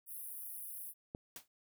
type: high-pass noise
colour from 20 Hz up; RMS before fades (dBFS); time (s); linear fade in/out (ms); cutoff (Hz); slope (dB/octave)
pink; -46; 0.06-0.94; 50; 9700; 96
type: click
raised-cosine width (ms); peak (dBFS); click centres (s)
2; -29; 1.149
type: noise with exponential decay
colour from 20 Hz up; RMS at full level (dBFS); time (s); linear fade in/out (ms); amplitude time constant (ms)
white; -44; 1.36-1.48; 2; 24
effects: none